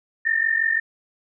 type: tone pair together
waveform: sine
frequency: 1785 / 1830.9 Hz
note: A6 / A#6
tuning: +24 / -32 cents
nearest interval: unison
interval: 44 cents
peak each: -21 dBFS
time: 0.25-0.8 s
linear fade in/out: 10 ms
effects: none